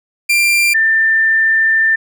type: tone pair in turn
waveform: 40% pulse / sine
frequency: 2377 / 1786.9 Hz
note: D7 / A6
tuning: +20 / +26 cents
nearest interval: perfect fourth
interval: 494 cents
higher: first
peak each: -9 dBFS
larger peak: neither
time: 0.29-0.74 / 0.74-1.96 s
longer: second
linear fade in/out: 10 ms
effects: none